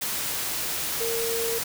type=tone in noise; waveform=sine; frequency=460.1 Hz; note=A#4; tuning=23 cents flat; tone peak=-27 dBFS; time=1-1.59 s; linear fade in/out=10 ms; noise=white; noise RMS=-29 dBFS; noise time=0.01-1.64 s; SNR=-1 dB; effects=none